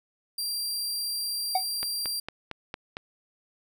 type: tone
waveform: sawtooth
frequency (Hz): 4734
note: D8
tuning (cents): +13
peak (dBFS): -26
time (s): 0.38-2.2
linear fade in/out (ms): 5
type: tone with exponential decay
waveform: triangle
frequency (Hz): 746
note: F#5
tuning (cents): +14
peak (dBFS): -16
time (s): 1.55-1.65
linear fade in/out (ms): 5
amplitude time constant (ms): 20
type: click train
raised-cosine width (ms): 0.3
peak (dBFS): -18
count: 6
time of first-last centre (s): 1.83-2.969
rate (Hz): 4.39
effects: none